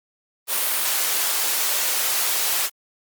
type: high-pass noise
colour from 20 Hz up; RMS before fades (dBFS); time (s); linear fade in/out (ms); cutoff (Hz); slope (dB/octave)
white; -22; 0.47-2.7; 50; 500; 12
effects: Opus 32 kbps